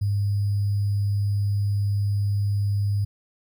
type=tone with sample-and-hold; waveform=sine; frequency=101.2 Hz; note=G#2; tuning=44 cents flat; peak=-20 dBFS; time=0.01-3.05 s; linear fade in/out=10 ms; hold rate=4900 Hz; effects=none